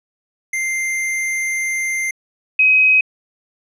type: tone pair in turn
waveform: square / sine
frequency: 2093 / 2531 Hz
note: C7 / D#7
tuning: 0 / +29 cents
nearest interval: minor third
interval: 329 cents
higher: second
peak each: -19 / -9 dBFS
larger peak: second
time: 0.53-2.11 / 2.59-3.01 s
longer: first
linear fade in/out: 5 ms
effects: low-pass 12000 Hz 12 dB/octave